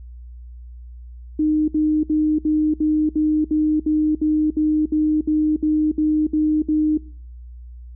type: tone bursts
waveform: sine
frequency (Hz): 306.9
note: D#4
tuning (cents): -24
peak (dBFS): -15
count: 16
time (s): 1.39-6.975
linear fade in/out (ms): 5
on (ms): 290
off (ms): 63
effects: noise-tail reverb RT60 0.5 s tail -21 dB re dry + added 60 Hz sine -35 dBFS peak until 7.95 s